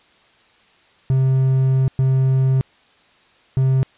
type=tone bursts at uneven times; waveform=triangle; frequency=132.1 Hz; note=C3; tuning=17 cents sharp; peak=-11 dBFS; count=3; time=1.1-1.88 / 1.99-2.61 / 3.57-3.83 s; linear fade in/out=0 ms; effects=white hiss -54 dBFS RMS until 3.97 s + resampled to 8000 Hz